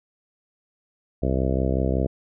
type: harmonic tone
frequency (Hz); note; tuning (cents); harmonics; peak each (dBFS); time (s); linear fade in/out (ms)
65.41; C2; 0; 1 / 2 / 3 / 4 / 5 / 6 / 7 / 8 / 9 / 10; -24 / -27 / -29 / -30 / -31 / -32 / -32 / -33 / -34 / -34; 1.22-2.07; 10
effects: none